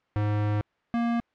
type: tone pair in turn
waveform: square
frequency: 104.7 / 234.6 Hz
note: G#2 / A#3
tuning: +15 / +11 cents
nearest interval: octave + major second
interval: 1396 cents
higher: second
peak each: -24 dBFS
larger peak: neither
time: 0.16-0.61 / 0.94-1.2 s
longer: first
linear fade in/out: 0 ms
effects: white hiss -69 dBFS RMS until 1.34 s + low-pass 2000 Hz 12 dB/octave